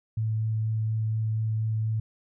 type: tone with vibrato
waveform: sine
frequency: 110 Hz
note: A2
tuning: in tune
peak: -24 dBFS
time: 0.17-2 s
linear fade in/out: 5 ms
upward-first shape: sine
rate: 4.2 Hz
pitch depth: 8 cents each way
effects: none